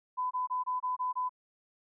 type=tone bursts; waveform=sine; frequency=1005 Hz; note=B5; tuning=30 cents sharp; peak=-29 dBFS; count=7; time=0.17-1.294 s; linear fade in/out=20 ms; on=140 ms; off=24 ms; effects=none